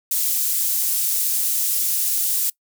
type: high-pass noise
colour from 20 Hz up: pink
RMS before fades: -21 dBFS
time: 0.11-2.5 s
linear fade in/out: 5 ms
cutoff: 10000 Hz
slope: 12 dB/octave
effects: noise-tail reverb RT60 0.1 s tail -23 dB re dry